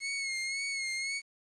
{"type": "tone with vibrato", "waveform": "sawtooth", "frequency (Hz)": 2173, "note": "C#7", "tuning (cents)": -35, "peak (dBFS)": -29, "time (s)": [0, 1.22], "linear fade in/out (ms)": 50, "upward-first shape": "sine", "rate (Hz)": 1.9, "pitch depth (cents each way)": 47, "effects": ["resampled to 22050 Hz", "10-bit"]}